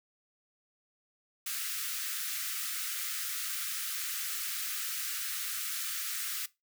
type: high-pass noise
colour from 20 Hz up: white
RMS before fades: -36 dBFS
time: 1.46-6.46 s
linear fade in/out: 5 ms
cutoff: 1200 Hz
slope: 96 dB/octave
effects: noise-tail reverb RT60 0.2 s tail -19 dB re dry